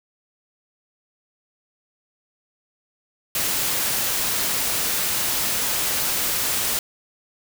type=noise; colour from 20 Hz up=white; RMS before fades=-23 dBFS; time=3.35-6.79 s; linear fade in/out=2 ms; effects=none